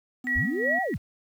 triangle tone, 252.1 Hz, B3, 36 cents sharp, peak -31 dBFS, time 0.24-0.79 s, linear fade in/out 5 ms
sine tone with tremolo, 1923 Hz, B6, 47 cents flat, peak -22 dBFS, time 0.27-0.94 s, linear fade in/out 0 ms, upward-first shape sine, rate 2.8 Hz, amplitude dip 85%
sine linear two-way sweep, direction up then down, 31.16 to 786 to 31.16 Hz, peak -26 dBFS, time 0.35-0.98 s, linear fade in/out 20 ms, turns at 0.82 s
effects 9-bit

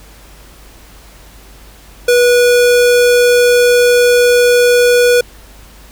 square tone, 487 Hz, B4, 24 cents flat, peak -7 dBFS, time 2.08-5.21 s, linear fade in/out 5 ms, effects added 50 Hz sine -39 dBFS peak until 5.91 s + pink hiss -41 dBFS RMS until 5.91 s

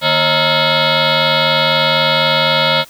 sine tone with frequency modulation, 1400 Hz, F6, 4 cents sharp, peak -10 dBFS, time 0.01-2.85 s, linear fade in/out 50 ms, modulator 388 Hz, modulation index 6.8, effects white hiss -42 dBFS RMS until 2.89 s

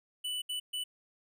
square tone bursts at uneven times, 2977 Hz, F#7, 10 cents sharp, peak -34 dBFS, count 3, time 0.24-0.42 / 0.49-0.6 / 0.73-0.84 s, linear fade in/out 10 ms, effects none

